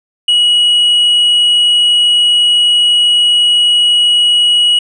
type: tone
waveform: triangle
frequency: 2913 Hz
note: F#7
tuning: 28 cents flat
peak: -5 dBFS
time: 0.28-4.79 s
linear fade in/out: 5 ms
effects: resampled to 22050 Hz